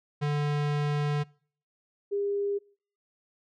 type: tone pair in turn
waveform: square / sine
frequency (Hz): 146.83 / 403.5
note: D3 / G#4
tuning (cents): 0 / -50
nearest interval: octave + tritone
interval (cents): 1750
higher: second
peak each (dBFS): -26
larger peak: neither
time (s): 0.21-1.24 / 2.11-2.59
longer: first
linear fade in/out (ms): 20
effects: noise-tail reverb RT60 0.5 s tail -25 dB re dry + low-pass 4000 Hz 12 dB/octave